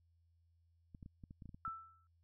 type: clicks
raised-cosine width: 5 ms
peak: -40 dBFS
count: 10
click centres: 0.948 / 1.028 / 1.061 / 1.238 / 1.309 / 1.422 / 1.457 / 1.492 / 1.545 / 1.679 s
type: tone with exponential decay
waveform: sine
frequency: 1326 Hz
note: E6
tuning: 10 cents sharp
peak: -37 dBFS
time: 1.65-2.07 s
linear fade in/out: 1 ms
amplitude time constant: 90 ms
effects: added 84 Hz sine -70 dBFS peak until 2.23 s